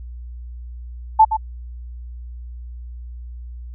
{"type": "tone with echo", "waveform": "sine", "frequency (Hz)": 877, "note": "A5", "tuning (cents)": -6, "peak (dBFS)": -6, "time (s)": [1.19, 1.25], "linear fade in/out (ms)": 10, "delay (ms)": 120, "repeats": 1, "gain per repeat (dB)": -10, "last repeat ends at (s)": 1.37, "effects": ["added 60 Hz sine -31 dBFS peak until 3.74 s"]}